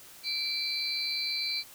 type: tone cluster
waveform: sine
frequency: 2336 / 4087 / 4574 Hz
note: D7 / C8 / D8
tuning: -10 / -41 / -47 cents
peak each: -36 / -32 / -34 dBFS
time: 0.23-1.64 s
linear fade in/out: 50 ms
effects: white hiss -51 dBFS RMS until 1.74 s